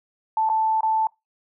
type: tone with dropouts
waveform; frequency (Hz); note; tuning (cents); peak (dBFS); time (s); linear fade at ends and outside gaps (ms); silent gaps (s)
sine; 880; A5; 0; -18; 0.37-1.07; 2; 0.491-0.498 / 0.808-0.831
effects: noise-tail reverb RT60 0.2 s tail -24 dB re dry